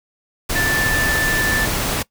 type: tone in noise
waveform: sine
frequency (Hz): 1760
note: A6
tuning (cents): 0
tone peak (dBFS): -18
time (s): 0.55-1.66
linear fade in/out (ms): 10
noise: pink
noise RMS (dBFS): -21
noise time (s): 0.49-2.03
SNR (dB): 0
effects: noise-tail reverb RT60 0.1 s tail -21 dB re dry